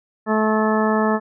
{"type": "harmonic tone", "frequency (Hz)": 216.8, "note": "A3", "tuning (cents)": -25, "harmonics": [1, 2, 3, 4, 5, 6, 8], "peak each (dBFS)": [-19, -22, -24, -25, -26, -27, -28], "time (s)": [0.26, 1.2], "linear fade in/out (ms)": 50, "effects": []}